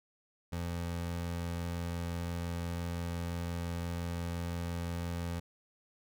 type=tone; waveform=25% pulse; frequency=85.8 Hz; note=F2; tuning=30 cents flat; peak=-31 dBFS; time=0.52-5.4 s; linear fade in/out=10 ms; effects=none